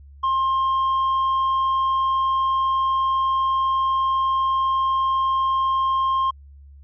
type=tone; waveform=triangle; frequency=1062 Hz; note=C6; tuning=25 cents sharp; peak=-16 dBFS; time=0.23-6.31 s; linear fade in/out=10 ms; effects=added 70 Hz sine -42 dBFS peak until 6.83 s + resampled to 11025 Hz